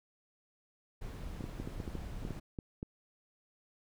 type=noise; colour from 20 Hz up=brown; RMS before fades=-43 dBFS; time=1.01-2.4 s; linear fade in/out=10 ms
type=clicks; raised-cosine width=3 ms; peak=-26 dBFS; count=11; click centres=1.408 / 1.441 / 1.6 / 1.675 / 1.802 / 1.878 / 1.953 / 2.251 / 2.307 / 2.588 / 2.829 s
effects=none